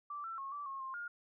sine tone with pitch steps, 1167 / 1340 / 1089 / 1160 / 1085 / 1060 / 1419 Hz, D6 / E6 / C#6 / D6 / C#6 / C6 / F6, -11 / +28 / -31 / -22 / -37 / +22 / +27 cents, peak -40 dBFS, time 0.1-1.08 s, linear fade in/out 5 ms, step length 140 ms, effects none

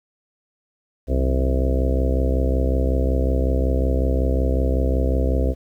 harmonic tone with a mistuned harmonic, 65.41 Hz, C2, in tune, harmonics 1 / 2 / 3 / 4 / 5 / 6 / 7 / 8 / 9 / 10, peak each -18 / -29 / -34 / -27 / -32 / -31 / -30 / -28 / -38 / -33 dBFS, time 1.07-5.55 s, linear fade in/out 50 ms, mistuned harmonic 3, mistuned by -95 cents, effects 9-bit

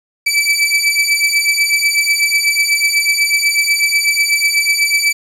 sawtooth beating tone pair, 2306 / 2314.1 Hz, D7 / D7, -32 / -26 cents, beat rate 8.1 Hz, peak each -11 dBFS, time 0.26-5.13 s, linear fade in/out 10 ms, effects low-pass 12000 Hz 12 dB/octave + 7-bit

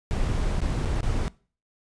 brown noise with dropouts, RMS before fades -25 dBFS, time 0.11-1.28 s, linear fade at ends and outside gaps 0 ms, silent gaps 0.605-0.616 / 0.851-0.857 / 1.006-1.03 s, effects noise-tail reverb RT60 0.4 s tail -22 dB re dry + resampled to 22050 Hz

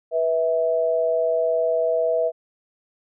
sine tone pair together, 489.4 / 651.2 Hz, B4 / E5, -16 / -21 cents, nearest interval perfect fourth, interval 495 cents, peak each -22 / -20 dBFS, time 0.11-2.32 s, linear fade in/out 50 ms, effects none

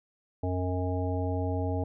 harmonic tone, 91.1 Hz, F#2, 26 cents flat, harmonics 1 / 3 / 5 / 7 / 9, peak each -29 / -34 / -36 / -37 / -39 dBFS, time 0.43-1.84 s, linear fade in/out 5 ms, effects none

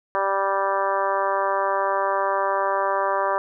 harmonic tone, 195.7 Hz, G3, 3 cents flat, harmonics 2 / 3 / 4 / 5 / 6 / 7 / 8 / 9, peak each -30 / -25 / -29 / -25 / -26 / -36 / -32 / -37 dBFS, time 0.15-3.38 s, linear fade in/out 0 ms, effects none

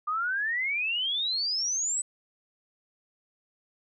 sine exponential sweep, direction up, 1198 to 8110 Hz, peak -26 dBFS, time 0.07-2.02 s, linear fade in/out 10 ms, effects none

